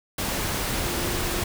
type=tone in noise; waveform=sine; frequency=349.2 Hz; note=F4; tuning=in tune; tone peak=-33 dBFS; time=0.84-1.42 s; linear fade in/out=5 ms; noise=pink; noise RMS=-27 dBFS; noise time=0.18-1.44 s; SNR=-9 dB; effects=none